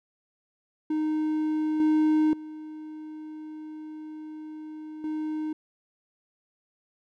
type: tone with level steps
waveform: triangle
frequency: 309.2 Hz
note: D#4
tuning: 11 cents flat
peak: -22 / -17 / -35 / -26 dBFS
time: 0.9-5.53 s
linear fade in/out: 5 ms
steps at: 1.8 / 2.33 / 5.04 s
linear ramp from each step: 2 ms
effects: none